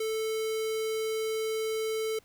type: tone with notch filter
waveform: square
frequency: 440 Hz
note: A4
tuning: in tune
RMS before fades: -31 dBFS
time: 0-2.19 s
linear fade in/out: 5 ms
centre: 1100 Hz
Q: 1.3
effects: pink hiss -63 dBFS RMS until 2.24 s